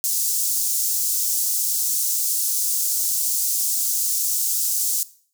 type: high-pass noise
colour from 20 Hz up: pink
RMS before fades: -22 dBFS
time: 0.04-5.03 s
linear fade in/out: 0 ms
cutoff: 6200 Hz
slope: 24 dB/octave
effects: noise-tail reverb RT60 0.5 s tail -18 dB re dry